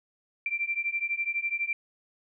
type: beating tone pair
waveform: sine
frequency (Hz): 2349 / 2361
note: D7 / D7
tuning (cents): 0 / +9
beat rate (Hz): 12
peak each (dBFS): -31 / -30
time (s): 0.46-1.73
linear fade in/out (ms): 2
effects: none